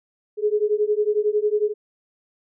sine beating tone pair, 415.3 / 426.3 Hz, G#4 / G#4, 0 / +45 cents, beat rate 11 Hz, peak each -21 dBFS, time 0.37-1.74 s, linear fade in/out 50 ms, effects none

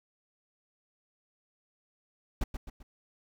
brown noise with echo, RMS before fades -28 dBFS, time 2.41-2.44 s, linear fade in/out 5 ms, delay 130 ms, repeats 3, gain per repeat -7 dB, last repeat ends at 2.83 s, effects none

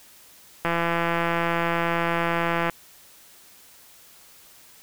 click train, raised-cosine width 0.5 ms, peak -9 dBFS, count 347, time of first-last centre 0.65-2.697 s, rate 169 Hz, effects white hiss -51 dBFS RMS until 4.82 s

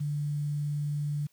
sine tone with quantisation, 146.83 Hz, D3, in tune, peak -28 dBFS, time 0-1.27 s, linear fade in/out 10 ms, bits 9, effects white hiss -69 dBFS RMS until 1.32 s

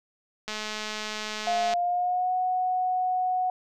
click train, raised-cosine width 0.2 ms, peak -16 dBFS, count 270, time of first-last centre 0.48-1.737 s, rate 214 Hz
sine tone with pitch glide, 698.5 to 736.6 Hz, F5 to F#5, 0 to -8 cents, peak -23 dBFS, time 1.47-3.5 s, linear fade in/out 2 ms, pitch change +92 cents, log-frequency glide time 1.72-2.33 s
effects none

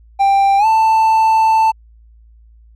triangle tone with pitch glide, 789 to 885.6 Hz, G5 to A5, +11 to +11 cents, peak -7 dBFS, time 0.19-1.72 s, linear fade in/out 20 ms, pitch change +200 cents, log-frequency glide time 0.58-0.66 s, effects added 56 Hz sine -42 dBFS peak until 2.75 s

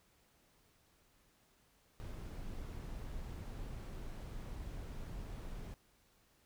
brown noise, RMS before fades -45 dBFS, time 2-5.74 s, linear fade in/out 0 ms, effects pink hiss -71 dBFS RMS until 6.45 s

